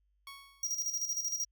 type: tone with exponential decay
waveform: 15% pulse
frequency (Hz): 1108.7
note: C#6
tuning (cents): 0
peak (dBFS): -37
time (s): 0.27-0.92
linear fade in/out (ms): 2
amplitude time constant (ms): 140
type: tone with tremolo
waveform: square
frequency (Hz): 5710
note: F8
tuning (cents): +37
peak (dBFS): -31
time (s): 0.63-1.45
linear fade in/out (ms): 5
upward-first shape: square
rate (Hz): 13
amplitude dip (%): 60
effects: added 50 Hz sine -70 dBFS peak until 1.51 s